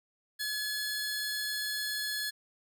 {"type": "tone pair together", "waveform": "sawtooth", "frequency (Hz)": [1699, 4281], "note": ["G#6", "C8"], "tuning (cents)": [39, 39], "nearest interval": "octave + major third", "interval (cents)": 1600, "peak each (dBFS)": [-31, -33], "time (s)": [0.39, 2.31], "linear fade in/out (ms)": 20, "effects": []}